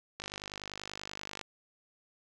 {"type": "click train", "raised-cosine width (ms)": 0.2, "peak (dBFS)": -22, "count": 62, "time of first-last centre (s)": [0.2, 1.413], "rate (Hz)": 50.3, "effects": []}